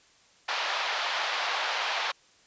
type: band-pass noise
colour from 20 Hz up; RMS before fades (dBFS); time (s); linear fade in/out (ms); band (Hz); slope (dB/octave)
pink; -30; 0.48-2.12; 10; 700 to 4500; 24
effects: white hiss -60 dBFS RMS until 2.46 s + resampled to 16000 Hz